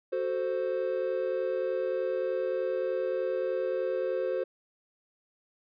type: chord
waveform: triangle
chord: F# diminished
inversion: none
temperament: equal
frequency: 370 / 440 / 523.3 Hz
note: F#4 / A4 / C5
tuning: 0 / 0 / 0 cents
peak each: -31 / -33 / -28 dBFS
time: 0.12-4.44 s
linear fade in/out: 10 ms
effects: resampled to 11025 Hz